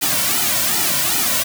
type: noise with flanger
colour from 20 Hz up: white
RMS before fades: -18 dBFS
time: 0.01-1.44 s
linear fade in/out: 20 ms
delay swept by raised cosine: 1.8 to 2.46 ms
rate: 2.6 Hz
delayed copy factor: -0.8
effects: none